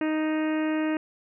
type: harmonic tone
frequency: 311.1 Hz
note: D#4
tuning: in tune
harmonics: 1 / 2 / 3 / 4 / 5 / 6 / 7 / 8 / 9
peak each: -24 / -33 / -39 / -41 / -40 / -39 / -45 / -43 / -46 dBFS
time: 0.01-0.97 s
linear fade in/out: 2 ms
effects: none